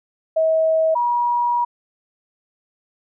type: tone pair in turn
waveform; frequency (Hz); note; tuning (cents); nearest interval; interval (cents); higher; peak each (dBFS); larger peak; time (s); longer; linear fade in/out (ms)
sine; 641 / 960.4; E5 / B5; -49 / -49; perfect fifth; 700; second; -14 / -16; first; 0.36-0.95 / 0.95-1.65; second; 10
effects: none